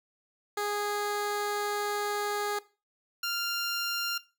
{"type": "tone pair in turn", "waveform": "15% pulse", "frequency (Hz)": [413, 1393.6], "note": ["G#4", "F6"], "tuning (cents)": [-10, -4], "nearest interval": "octave + major sixth", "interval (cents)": 2106, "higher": "second", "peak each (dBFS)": -23, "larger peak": "neither", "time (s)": [[0.57, 2.59], [3.23, 4.18]], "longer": "first", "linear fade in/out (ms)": 5, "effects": ["noise-tail reverb RT60 0.3 s tail -18 dB re dry"]}